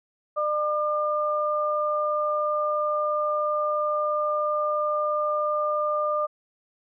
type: tone pair together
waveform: sine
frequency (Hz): 601 / 1202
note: D5 / D6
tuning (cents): +40 / +40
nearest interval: octave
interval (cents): 1200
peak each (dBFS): -25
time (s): 0.36-6.27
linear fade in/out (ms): 20
effects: none